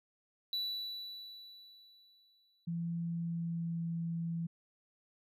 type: tone with exponential decay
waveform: triangle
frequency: 3951 Hz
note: B7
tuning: in tune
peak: -31 dBFS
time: 0.53-2.65 s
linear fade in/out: 1 ms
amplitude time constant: 460 ms
type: tone with pitch glide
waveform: sine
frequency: 168.9 to 167.15 Hz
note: E3 to E3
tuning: +42 to +24 cents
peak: -34 dBFS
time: 2.67-4.47 s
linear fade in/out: 10 ms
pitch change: -18 cents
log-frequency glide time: 3.03-3.87 s
effects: none